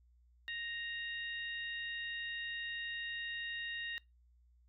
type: harmonic tone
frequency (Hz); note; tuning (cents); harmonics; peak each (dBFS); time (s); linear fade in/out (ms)
932.3; A#5; 0; 2 / 3 / 4; -41 / -45 / -47; 0.48-3.98; 0
effects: noise-tail reverb RT60 0.2 s tail -23 dB re dry + added 60 Hz sine -64 dBFS peak until 4.68 s